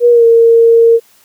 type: tone with pitch glide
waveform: sine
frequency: 480 to 460.7 Hz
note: B4 to A#4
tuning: -49 to -20 cents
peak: -3 dBFS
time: 0-1 s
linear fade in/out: 50 ms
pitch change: -71 cents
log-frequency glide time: 0.1-0.25 s
effects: white hiss -48 dBFS RMS until 1.24 s + high-pass 80 Hz 12 dB/octave